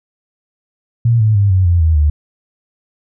sine tone with pitch steps, 117 / 108.54 / 100.68 / 93.4 / 86.64 / 80.38 / 74.56 Hz, A#2 / A2 / G2 / F#2 / F2 / E2 / D2, +7 / -23 / +47 / +17 / -13 / -43 / +27 cents, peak -8 dBFS, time 1.05-2.1 s, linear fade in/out 5 ms, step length 150 ms, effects none

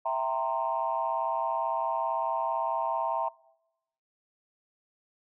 sine chord, C dominant seventh, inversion first, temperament equal with one note detuned, 659.3 / 784 / 928.6 / 1046.5 Hz, E5 / G5 / Bb5 / C6, 0 / 0 / -7 / 0 cents, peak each -31 / -34 / -30 / -34 dBFS, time 0.05-3.29 s, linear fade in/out 10 ms, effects noise-tail reverb RT60 0.9 s tail -23 dB re dry + tanh soft clip ceiling -16 dBFS

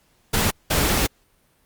pink noise bursts at uneven times, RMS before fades -20 dBFS, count 2, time 0.33-0.51 / 0.7-1.07 s, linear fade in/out 10 ms, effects pink hiss -62 dBFS RMS until 1.65 s + Opus 48 kbps

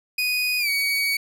30% pulse tone with pitch glide, 2485 to 2253 Hz, D#7 to C#7, -3 to +28 cents, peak -18 dBFS, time 0.18-1.17 s, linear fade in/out 5 ms, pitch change -169 cents, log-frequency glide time 0.59-0.69 s, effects none

